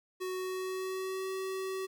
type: tone with pitch glide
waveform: square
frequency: 370.5 to 380.3 Hz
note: F#4 to F#4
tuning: +2 to +48 cents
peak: -35 dBFS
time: 0.2-1.87 s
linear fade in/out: 20 ms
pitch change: +46 cents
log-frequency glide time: 0.31-1.3 s
effects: 11-bit